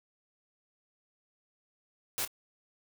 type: noise with echo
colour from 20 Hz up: white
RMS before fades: -33 dBFS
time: 2.18-2.25 s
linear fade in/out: 0 ms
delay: 26 ms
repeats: 1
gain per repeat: -13 dB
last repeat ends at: 2.276 s
effects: none